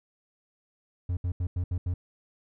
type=tone bursts at uneven times; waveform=triangle; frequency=88.9 Hz; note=F2; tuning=31 cents sharp; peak=-24 dBFS; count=6; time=1.09-1.17 / 1.24-1.32 / 1.4-1.47 / 1.56-1.64 / 1.71-1.78 / 1.86-1.94 s; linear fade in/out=5 ms; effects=none

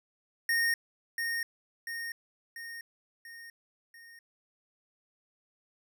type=tone with echo; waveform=square; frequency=1849 Hz; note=A#6; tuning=15 cents flat; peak=-26 dBFS; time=0.49-0.74 s; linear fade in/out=2 ms; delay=690 ms; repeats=5; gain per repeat=-5 dB; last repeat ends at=4.19 s; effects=none

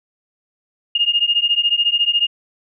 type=beating tone pair; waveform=sine; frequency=2832 / 2846 Hz; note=F7 / F7; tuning=+23 / +32 cents; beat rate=14 Hz; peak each=-17 dBFS; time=0.95-2.27 s; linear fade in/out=5 ms; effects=none

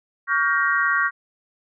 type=chord; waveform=sine; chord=G half-diminished seventh; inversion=second; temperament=just; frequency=1128.9 / 1411.2 / 1568 / 1881.6 Hz; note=Db6 / F6 / G6 / Bb6; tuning=+31 / +18 / 0 / +16 cents; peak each=-23 dBFS; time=0.27-1.11 s; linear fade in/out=50 ms; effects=none

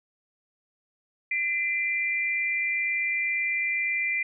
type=tone pair together; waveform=sine; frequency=2037 / 2375 Hz; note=C7 / D7; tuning=-47 / +19 cents; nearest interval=minor third; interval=266 cents; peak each=-27 dBFS; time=1.31-4.23 s; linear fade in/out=5 ms; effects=none

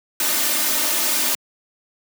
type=noise with comb filter; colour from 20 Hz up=white; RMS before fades=-20 dBFS; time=0.2-1.35 s; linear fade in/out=2 ms; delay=3.3 ms; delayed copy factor=+0.75; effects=high-pass 200 Hz 12 dB/octave

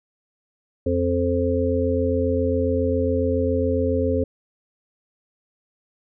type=harmonic tone; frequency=87.31 Hz; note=F2; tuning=in tune; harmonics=1 / 3 / 5 / 6; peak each=-24 / -24 / -24 / -24 dBFS; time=0.86-4.24 s; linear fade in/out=5 ms; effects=none

